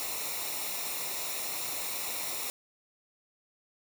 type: noise with comb filter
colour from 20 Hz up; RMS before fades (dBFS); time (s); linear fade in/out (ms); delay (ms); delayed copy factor
white; -35; 0-2.5; 0; 0.63; -0.65
effects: none